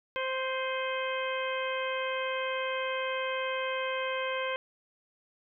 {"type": "harmonic tone with a mistuned harmonic", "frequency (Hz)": 523.3, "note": "C5", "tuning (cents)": 0, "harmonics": [1, 2, 3, 4, 5, 6], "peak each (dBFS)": [-33, -36, -38, -39, -40, -41], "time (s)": [0.16, 4.56], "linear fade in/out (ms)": 0, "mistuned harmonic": 5, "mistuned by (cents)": -46, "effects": []}